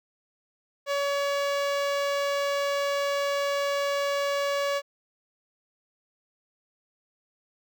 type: tone with notch filter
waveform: sawtooth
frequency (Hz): 565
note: C#5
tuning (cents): +33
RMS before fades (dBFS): -27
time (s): 0.86-4.82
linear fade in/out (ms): 50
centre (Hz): 11000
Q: 0.61
effects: none